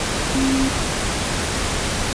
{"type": "tone in noise", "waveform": "sine", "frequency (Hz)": 266.4, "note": "C4", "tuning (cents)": 31, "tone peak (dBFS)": -17, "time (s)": [0.35, 0.69], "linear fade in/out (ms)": 2, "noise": "pink", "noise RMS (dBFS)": -22, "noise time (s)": [0, 2.13], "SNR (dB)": 2, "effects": ["resampled to 22050 Hz"]}